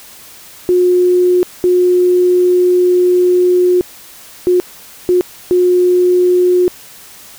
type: tone bursts at uneven times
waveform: sine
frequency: 359.9 Hz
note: F#4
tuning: 48 cents flat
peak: -7 dBFS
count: 5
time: 0.69-1.43 / 1.64-3.81 / 4.47-4.6 / 5.09-5.21 / 5.51-6.68 s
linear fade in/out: 0 ms
effects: white hiss -37 dBFS RMS until 7.38 s